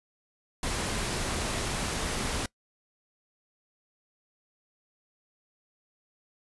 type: noise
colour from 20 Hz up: pink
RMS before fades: -31 dBFS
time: 0.63-2.46 s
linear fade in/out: 2 ms
effects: noise-tail reverb RT60 0.1 s tail -23 dB re dry + resampled to 24000 Hz